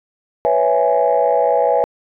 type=chord; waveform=sine; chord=C# minor seventh; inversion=third; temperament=equal; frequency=493.9 / 554.4 / 659.3 / 830.6 Hz; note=B4 / C#5 / E5 / G#5; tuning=0 / 0 / 0 / 0 cents; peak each=-17 dBFS; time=0.45-1.84 s; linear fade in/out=0 ms; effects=tanh soft clip ceiling -4 dBFS